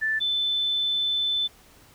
sine tone pair in turn, 1760 / 3520 Hz, A6 / A7, 0 / 0 cents, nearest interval octave, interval 1200 cents, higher second, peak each -22 / -22 dBFS, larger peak neither, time 0.01-0.2 / 0.2-1.48 s, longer second, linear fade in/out 20 ms, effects pink hiss -54 dBFS RMS until 1.94 s

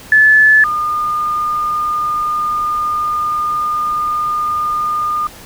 sine tone pair in turn, 1732 / 1214.9 Hz, A6 / D#6, -28 / -42 cents, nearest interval tritone, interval 614 cents, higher first, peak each -5 / -14 dBFS, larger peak first, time 0.12-0.64 / 0.64-5.27 s, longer second, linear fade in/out 2 ms, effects pink hiss -36 dBFS RMS until 5.45 s

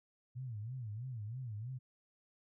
sine tone with vibrato, 116.54 Hz, A#2, in tune, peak -40 dBFS, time 0.35-1.79 s, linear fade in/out 20 ms, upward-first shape sine, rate 3.1 Hz, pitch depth 210 cents each way, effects none

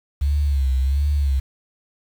sine tone with vibrato, 68.9 Hz, C#2, 10 cents flat, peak -16 dBFS, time 0.21-1.4 s, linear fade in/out 10 ms, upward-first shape sine, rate 1.4 Hz, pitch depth 100 cents each way, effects 7-bit

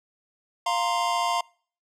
square chord, F suspended fourth, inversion none, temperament equal, 698.5 / 932.3 / 1046.5 Hz, F5 / Bb5 / C6, 0 / 0 / 0 cents, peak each -28 dBFS, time 0.66-1.41 s, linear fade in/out 5 ms, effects noise-tail reverb RT60 0.5 s tail -26 dB re dry + low-pass 8000 Hz 12 dB/octave

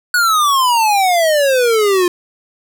square exponential sweep, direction down, 1480 to 349.2 Hz, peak -11 dBFS, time 0.14-2.08 s, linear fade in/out 2 ms, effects none

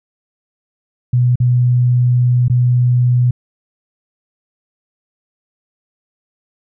sine tone with dropouts, 123.47 Hz, B2, in tune, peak -9 dBFS, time 1.13-3.31 s, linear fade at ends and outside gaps 5 ms, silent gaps 1.357-1.401 / 2.482-2.498 s, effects none

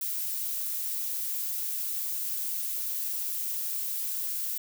violet noise, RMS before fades -32 dBFS, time 0.01-4.58 s, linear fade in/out 5 ms, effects none

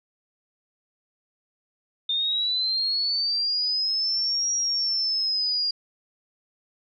sine linear two-way sweep, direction up then down, 3610 to 5690 to 4795 Hz, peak -22 dBFS, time 2.09-5.71 s, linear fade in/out 5 ms, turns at 4.53 s, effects none

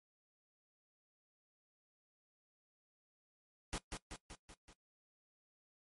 pink noise with echo, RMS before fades -40 dBFS, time 3.73-3.78 s, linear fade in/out 0 ms, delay 190 ms, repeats 5, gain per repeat -4 dB, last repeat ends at 4.73 s, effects noise-tail reverb RT60 0.1 s tail -17 dB re dry + MP3 48 kbps

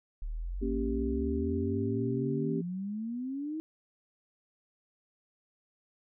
sine exponential sweep, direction up, 36.71 to 321.2 Hz, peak -33 dBFS, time 0.22-3.6 s, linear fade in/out 0 ms
sine chord, G diminished, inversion first, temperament equal, 233.1 / 277.2 / 392 Hz, Bb3 / Db4 / G4, 0 / 0 / 0 cents, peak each -34 dBFS, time 0.61-2.62 s, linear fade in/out 20 ms
effects none

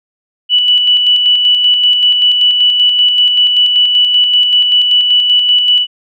sine tone with tremolo, 2960 Hz, F#7, in tune, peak -5 dBFS, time 0.49-5.87 s, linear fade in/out 50 ms, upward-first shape square, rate 5.2 Hz, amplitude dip 35%, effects none

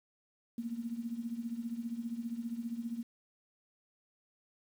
sine tone with tremolo, 233.1 Hz, A#3, in tune, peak -32 dBFS, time 0.58-3.03 s, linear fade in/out 2 ms, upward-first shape triangle, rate 15 Hz, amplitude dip 85%, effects 10-bit

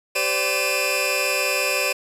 sawtooth tone cluster, 389.6 / 513 / 579 / 2436 / 2651 Hz, G4 / C5 / D5 / D#7 / E7, -11 / -34 / -25 / -37 / +9 cents, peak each -28 / -24 / -23 / -21 / -22 dBFS, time 0.15-1.93 s, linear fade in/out 10 ms, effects resampled to 32000 Hz + 8-bit

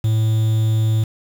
triangle tone with quantisation, 110 Hz, A2, in tune, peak -12 dBFS, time 0.04-1.04 s, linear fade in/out 5 ms, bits 6, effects none

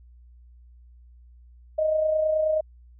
sine tone with amplitude modulation, 623 Hz, D#5, 2 cents sharp, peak -18 dBFS, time 1.78-2.61 s, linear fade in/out 10 ms, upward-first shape sine, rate 29.4 Hz, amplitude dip 45%, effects added 60 Hz sine -48 dBFS peak until 2.99 s

